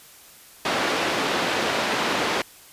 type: band-pass noise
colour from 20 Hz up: pink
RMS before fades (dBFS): -24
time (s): 0.65-2.42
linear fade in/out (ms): 2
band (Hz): 300 to 3900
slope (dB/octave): 12
effects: white hiss -48 dBFS RMS until 2.72 s + resampled to 32000 Hz